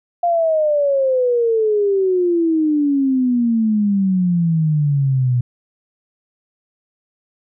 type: exponential sweep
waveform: sine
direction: down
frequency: 702 to 121.2 Hz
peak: -13 dBFS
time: 0.23-5.41 s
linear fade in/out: 5 ms
effects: none